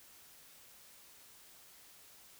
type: silence
effects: white hiss -59 dBFS RMS until 2.39 s